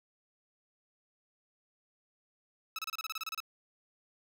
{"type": "tone bursts", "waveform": "15% pulse", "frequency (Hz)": 1300, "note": "E6", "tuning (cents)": -24, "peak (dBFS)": -29, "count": 12, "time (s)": [2.76, 3.403], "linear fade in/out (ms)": 2, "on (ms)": 27, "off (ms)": 29, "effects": []}